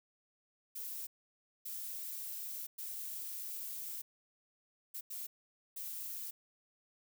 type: noise bursts at uneven times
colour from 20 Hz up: violet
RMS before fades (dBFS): -43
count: 6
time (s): 0.75-1.07 / 1.65-2.67 / 2.78-4.02 / 4.94-5.01 / 5.1-5.27 / 5.76-6.31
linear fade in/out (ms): 10
effects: none